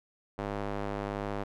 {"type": "tone with band-pass filter", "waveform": "square", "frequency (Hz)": 50.7, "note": "G#1", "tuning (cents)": -41, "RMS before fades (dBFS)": -35, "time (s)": [0.38, 1.44], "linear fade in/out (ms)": 10, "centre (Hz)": 670, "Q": 0.74, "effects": []}